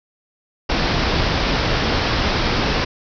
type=low-pass noise; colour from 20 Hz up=pink; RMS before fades=-19 dBFS; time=0.69-2.85 s; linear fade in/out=10 ms; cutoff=5500 Hz; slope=96 dB/octave; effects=none